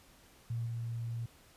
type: tone with level steps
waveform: sine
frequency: 116.54 Hz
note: A#2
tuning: in tune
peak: -33 / -35 dBFS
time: 0.5-1.26 s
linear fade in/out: 5 ms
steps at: 0.66 s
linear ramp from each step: 5 ms
effects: pink hiss -61 dBFS RMS until 1.56 s + resampled to 32000 Hz

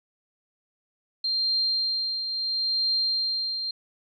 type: tone with tremolo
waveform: sine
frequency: 4180 Hz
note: C8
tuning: 2 cents flat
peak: -21 dBFS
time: 1.24-3.71 s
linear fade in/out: 5 ms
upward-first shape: triangle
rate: 0.74 Hz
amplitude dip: 55%
effects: none

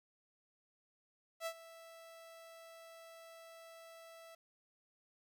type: tone with ADSR envelope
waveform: sawtooth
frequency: 659.3 Hz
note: E5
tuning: in tune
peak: -33 dBFS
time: 1.4-4.35 s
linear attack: 62 ms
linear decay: 69 ms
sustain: -17 dB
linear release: 5 ms
effects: 12-bit

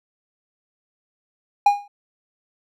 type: tone with exponential decay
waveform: triangle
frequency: 815 Hz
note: G#5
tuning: 33 cents flat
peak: -6 dBFS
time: 1.66-1.88 s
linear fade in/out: 5 ms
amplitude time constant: 46 ms
effects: none

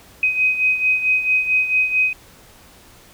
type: beating tone pair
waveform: sine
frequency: 2515 / 2519.5 Hz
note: D#7 / D#7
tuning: +18 / +21 cents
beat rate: 4.5 Hz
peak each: -16 / -22 dBFS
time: 0.23-2.13 s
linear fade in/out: 2 ms
effects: pink hiss -47 dBFS RMS until 3.13 s

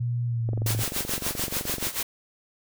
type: tone with pitch glide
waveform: sine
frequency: 120 to 110.68 Hz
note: B2 to A2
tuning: -49 to +11 cents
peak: -24 dBFS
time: 0-0.83 s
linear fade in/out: 10 ms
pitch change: -140 cents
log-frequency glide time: 0.26-0.59 s
type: click train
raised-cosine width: 2 ms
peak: -20 dBFS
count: 33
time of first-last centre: 0.49-1.869 s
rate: 23.2 Hz
type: noise with tremolo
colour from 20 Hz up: white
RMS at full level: -27 dBFS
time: 0.66-2.03 s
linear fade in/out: 5 ms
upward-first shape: sine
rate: 6.9 Hz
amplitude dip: 80%
effects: none

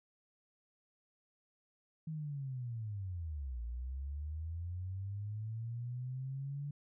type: linear two-way sweep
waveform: sine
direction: down then up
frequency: 160.7 to 57 to 145.2 Hz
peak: -38 dBFS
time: 2.07-6.71 s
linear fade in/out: 5 ms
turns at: 3.62 s
effects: none

